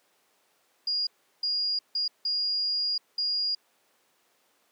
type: tone bursts at uneven times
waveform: sine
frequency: 4849 Hz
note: D#8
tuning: 45 cents flat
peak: -25 dBFS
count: 5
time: 0.87-1.07 / 1.43-1.79 / 1.95-2.08 / 2.25-2.98 / 3.18-3.55 s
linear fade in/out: 5 ms
effects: pink hiss -67 dBFS RMS until 4.71 s + high-pass 400 Hz 12 dB/octave